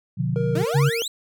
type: chord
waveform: sine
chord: B diminished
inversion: none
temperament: just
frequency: 123.47 / 148.16 / 177.8 Hz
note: B2 / D3 / F3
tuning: 0 / +16 / +31 cents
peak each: -25 / -25 / -26 dBFS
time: 0.17-0.65 s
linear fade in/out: 20 ms
type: tone with vibrato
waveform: triangle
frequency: 466.2 Hz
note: A#4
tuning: in tune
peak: -22 dBFS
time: 0.36-1.02 s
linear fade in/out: 0 ms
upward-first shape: square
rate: 2.9 Hz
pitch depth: 15 cents each way
type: exponential sweep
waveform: 30% pulse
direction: up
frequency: 288 to 4125 Hz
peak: -23 dBFS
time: 0.55-1.08 s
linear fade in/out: 5 ms
type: tone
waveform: sine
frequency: 140 Hz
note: C#3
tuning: 18 cents sharp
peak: -15 dBFS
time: 0.74-0.9 s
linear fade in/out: 20 ms
effects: none